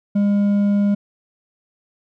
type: tone with hard clipping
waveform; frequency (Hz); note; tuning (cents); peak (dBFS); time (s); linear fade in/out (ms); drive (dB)
triangle; 202.7; G#3; -42; -15; 0.15-0.95; 10; 7
effects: none